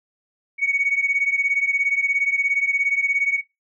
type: beating tone pair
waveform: sine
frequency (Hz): 2230 / 2247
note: C#7 / C#7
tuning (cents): +10 / +23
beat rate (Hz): 17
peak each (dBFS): -19 / -22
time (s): 0.58-3.42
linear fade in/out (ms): 50
effects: noise-tail reverb RT60 0.2 s tail -18 dB re dry + tanh soft clip ceiling -11 dBFS